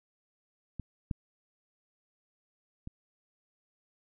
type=clicks; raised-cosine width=5 ms; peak=-25 / -19 / -28 dBFS; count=3; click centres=0.797 / 1.112 / 2.874 s; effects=none